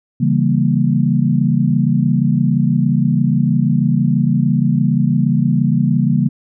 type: chord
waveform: sine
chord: C# diminished seventh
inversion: none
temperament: equal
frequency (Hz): 138.59 / 164.81 / 196 / 233.1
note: C#3 / E3 / G3 / Bb3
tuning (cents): 0 / 0 / 0 / 0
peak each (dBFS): -16 / -17 / -18 / -17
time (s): 0.2-6.29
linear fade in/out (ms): 10
effects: none